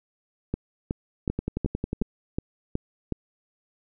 two click trains, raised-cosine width 3 ms, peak -14 / -13 dBFS, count 9 / 8, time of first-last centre 1.3-2.021 / 0.54-3.123 s, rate 11.1 / 2.71 Hz, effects none

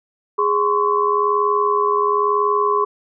sine tone cluster, 414.4 / 1037 / 1118 Hz, G#4 / C6 / C#6, -4 / -16 / +14 cents, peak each -19 dBFS, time 0.38-2.85 s, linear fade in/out 10 ms, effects none

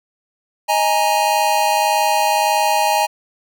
square chord, D# suspended fourth, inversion none, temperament equal with one note detuned, 626.2 / 830.6 / 932.3 Hz, D#5 / G#5 / A#5, +11 / 0 / 0 cents, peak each -22 / -17 / -20 dBFS, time 0.68-3.07 s, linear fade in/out 20 ms, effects none

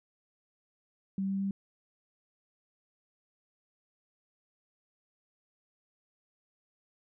sine tone with pitch steps, 193.7 / 194.93 / 196.18 Hz, G3 / G3 / G3, -20 / -9 / +2 cents, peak -29 dBFS, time 1.18-1.51 s, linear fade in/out 2 ms, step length 110 ms, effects none

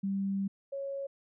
sine tone pair in turn, 196 / 552.1 Hz, G3 / C#5, 0 / -7 cents, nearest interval octave + tritone, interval 1793 cents, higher second, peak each -29 / -34 dBFS, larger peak first, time 0.03-0.48 / 0.72-1.07 s, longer first, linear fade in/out 10 ms, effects none

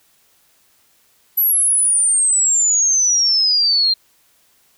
sine exponential sweep, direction down, 11970 to 4153 Hz, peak -12 dBFS, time 1.37-3.94 s, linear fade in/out 10 ms, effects white hiss -57 dBFS RMS until 4.77 s

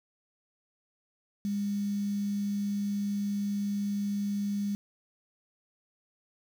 sine tone with quantisation, 202.6 Hz, G#3, 43 cents flat, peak -28 dBFS, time 1.45-4.75 s, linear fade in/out 0 ms, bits 8, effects none

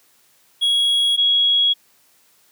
triangle / sine tone pair in turn, 3322 / 3322 Hz, G#7 / G#7, 0 / 0 cents, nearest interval unison, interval 0 cents, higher neither, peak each -13 dBFS, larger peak neither, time 0.61-1.17 / 1.17-1.74 s, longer second, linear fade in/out 20 ms, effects white hiss -57 dBFS RMS until 2.51 s + high-pass 100 Hz 12 dB/octave

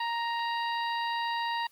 harmonic tone with a mistuned harmonic, 934 Hz, A#5, 3 cents sharp, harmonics 1 / 2 / 3 / 4 / 5, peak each -30 / -36 / -40 / -42 / -44 dBFS, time 0-1.67 s, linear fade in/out 5 ms, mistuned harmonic 4, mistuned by +49 cents, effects white hiss -64 dBFS RMS until 1.71 s + Opus 32 kbps

